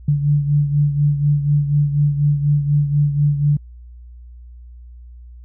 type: beating tone pair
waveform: sine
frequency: 144.9 / 149 Hz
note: D3 / D3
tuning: -23 / +25 cents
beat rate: 4.1 Hz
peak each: -14 / -21 dBFS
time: 0.08-3.57 s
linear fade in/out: 5 ms
effects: added 60 Hz sine -36 dBFS peak until 5.44 s